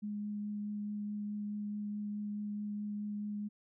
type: tone with vibrato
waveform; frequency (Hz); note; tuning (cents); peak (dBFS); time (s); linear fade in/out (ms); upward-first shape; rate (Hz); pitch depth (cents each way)
sine; 207.7; G#3; 0; -36; 0.02-3.49; 20; triangle; 4.7; 10
effects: none